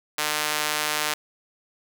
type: tone with high-pass filter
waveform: sawtooth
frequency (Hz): 151.2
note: D#3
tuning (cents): -49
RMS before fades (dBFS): -26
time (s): 0.18-1.14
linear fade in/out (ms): 5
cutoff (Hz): 1100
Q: 0.51
effects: none